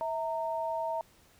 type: tone pair together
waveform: sine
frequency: 650.5 / 920 Hz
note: E5 / A#5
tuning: -23 / -23 cents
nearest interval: tritone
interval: 600 cents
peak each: -33 / -33 dBFS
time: 0.01-1.01 s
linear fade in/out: 0 ms
effects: pink hiss -62 dBFS RMS until 1.39 s